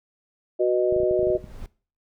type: harmonic tone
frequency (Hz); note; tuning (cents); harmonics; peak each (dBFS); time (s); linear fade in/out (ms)
123.47; B2; 0; 3 / 4 / 5; -20 / -27 / -22; 0.59-1.38; 20
type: noise with exponential growth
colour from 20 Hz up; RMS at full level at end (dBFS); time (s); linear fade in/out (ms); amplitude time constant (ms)
brown; -36; 0.69-1.66; 1; 210
type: clicks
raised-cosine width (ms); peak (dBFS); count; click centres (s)
5; -25; 11; 0.925 / 0.964 / 1.002 / 1.033 / 1.111 / 1.193 / 1.23 / 1.271 / 1.302 / 1.352 / 1.442
effects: noise-tail reverb RT60 0.4 s tail -20 dB re dry